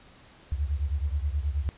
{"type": "beating tone pair", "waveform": "sine", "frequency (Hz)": [69.1, 78.5], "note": ["C#2", "D#2"], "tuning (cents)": [-5, 16], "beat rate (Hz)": 9.4, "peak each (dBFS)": [-27, -30], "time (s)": [0.52, 1.69], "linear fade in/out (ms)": 0, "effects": ["pink hiss -54 dBFS RMS until 1.77 s", "resampled to 8000 Hz"]}